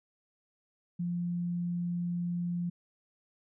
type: tone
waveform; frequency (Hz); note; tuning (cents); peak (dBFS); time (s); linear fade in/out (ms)
sine; 174.3; F3; -3; -30; 0.99-2.7; 10
effects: none